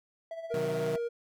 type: tone with tremolo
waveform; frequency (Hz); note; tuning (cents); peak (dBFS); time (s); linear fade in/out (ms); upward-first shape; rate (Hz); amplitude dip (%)
triangle; 659.3; E5; 0; -33; 0.31-0.98; 2; sine; 16; 60
type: tone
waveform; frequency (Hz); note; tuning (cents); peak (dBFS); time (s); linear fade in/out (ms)
triangle; 470; A#4; +14; -28; 0.5-1.09; 20
type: chord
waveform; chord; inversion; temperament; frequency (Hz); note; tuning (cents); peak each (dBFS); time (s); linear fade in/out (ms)
sawtooth; C diminished; none; equal with one note detuned; 127.83 / 155.56 / 185; C3 / Eb3 / Gb3; -40 / 0 / 0; -36 / -34 / -36; 0.54-0.96; 2
effects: none